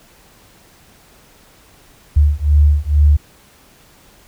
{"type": "beating tone pair", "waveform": "sine", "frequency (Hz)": [72.6, 74.8], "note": ["D2", "D2"], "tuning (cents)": [-19, 32], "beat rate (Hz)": 2.2, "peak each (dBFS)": -12, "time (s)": [2.16, 3.17], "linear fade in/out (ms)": 10, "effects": ["pink hiss -48 dBFS RMS until 4.27 s"]}